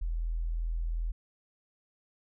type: tone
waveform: sine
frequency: 41.33 Hz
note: E1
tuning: 5 cents sharp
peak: -29 dBFS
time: 0.01-1.12 s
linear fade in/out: 10 ms
effects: none